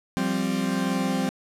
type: chord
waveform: 40% pulse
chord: F suspended second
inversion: none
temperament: equal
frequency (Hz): 174.61 / 196 / 261.6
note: F3 / G3 / C4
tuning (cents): 0 / 0 / 0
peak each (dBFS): -29 / -26 / -26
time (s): 0.17-1.29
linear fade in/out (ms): 0
effects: low-pass 12000 Hz 12 dB/octave